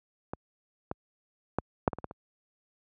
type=clicks; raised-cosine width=1 ms; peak=-20 / -18 / -12 / -8 / -19 / -24 / -21 / -27 dBFS; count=8; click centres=0.335 / 0.914 / 1.586 / 1.878 / 1.932 / 1.986 / 2.043 / 2.111 s; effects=high-pass 60 Hz 12 dB/octave